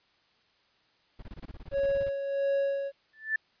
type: noise bursts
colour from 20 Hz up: brown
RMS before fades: -42 dBFS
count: 16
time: 1.19-2.095 s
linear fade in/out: 5 ms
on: 35 ms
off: 23 ms
type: tone with tremolo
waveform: triangle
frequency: 554.4 Hz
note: C#5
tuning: in tune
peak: -22 dBFS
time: 1.71-2.92 s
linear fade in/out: 50 ms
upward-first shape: sine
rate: 1.5 Hz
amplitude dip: 55%
type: tone with exponential growth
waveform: sine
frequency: 1760 Hz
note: A6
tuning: in tune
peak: -22 dBFS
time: 3.13-3.36 s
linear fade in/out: 5 ms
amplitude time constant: 49 ms
effects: white hiss -67 dBFS RMS until 3.6 s + resampled to 11025 Hz